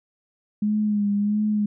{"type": "tone with vibrato", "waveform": "sine", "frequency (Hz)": 207.7, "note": "G#3", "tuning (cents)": 0, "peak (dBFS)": -19, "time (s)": [0.62, 1.66], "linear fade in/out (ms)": 5, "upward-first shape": "sine", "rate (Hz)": 1.5, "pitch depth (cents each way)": 41, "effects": []}